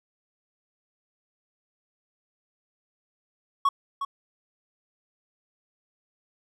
triangle tone with echo, 1110 Hz, C#6, 2 cents sharp, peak -16 dBFS, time 3.65-3.69 s, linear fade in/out 5 ms, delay 360 ms, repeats 1, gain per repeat -9 dB, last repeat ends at 4.05 s, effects none

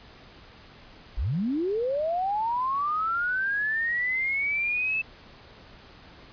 sine linear sweep, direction up, 37.09 to 2637 Hz, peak -24 dBFS, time 1.17-5.02 s, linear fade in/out 10 ms, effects pink hiss -50 dBFS RMS until 6.32 s + resampled to 11025 Hz

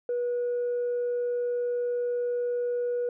sine tone, 485.4 Hz, B4, 30 cents flat, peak -24 dBFS, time 0.09-3.09 s, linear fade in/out 2 ms, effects tanh soft clip ceiling -23 dBFS

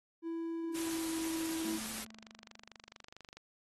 triangle tone with pitch glide, 331.1 to 325 Hz, E4 to E4, +8 to -24 cents, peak -34 dBFS, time 0.22-1.8 s, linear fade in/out 50 ms, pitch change -32 cents, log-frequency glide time 0.66-1.11 s
white noise, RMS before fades -42 dBFS, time 0.74-2.05 s, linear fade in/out 20 ms
click train, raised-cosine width 0.2 ms, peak -33 dBFS, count 50, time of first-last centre 1.37-3.37 s, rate 24.5 Hz
triangle tone with exponential decay, 220 Hz, A3, in tune, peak -39 dBFS, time 1.65-3.03 s, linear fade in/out 2 ms, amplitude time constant 300 ms
effects AAC 32 kbps

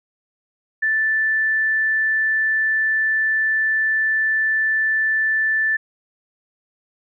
sine tone, 1760 Hz, A6, in tune, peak -16 dBFS, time 0.82-5.77 s, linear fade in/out 10 ms, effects none

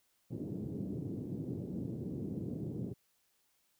pink band-pass noise, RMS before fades -40 dBFS, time 0.3-2.94 s, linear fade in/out 20 ms, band 110 to 360 Hz, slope 24 dB/octave, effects white hiss -75 dBFS RMS until 3.79 s

